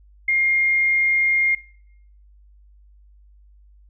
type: tone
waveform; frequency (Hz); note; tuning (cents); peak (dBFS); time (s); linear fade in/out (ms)
sine; 2125; C7; +26; -16; 0.28-1.55; 5
effects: noise-tail reverb RT60 0.7 s tail -21 dB re dry + added 50 Hz sine -48 dBFS peak until 3.89 s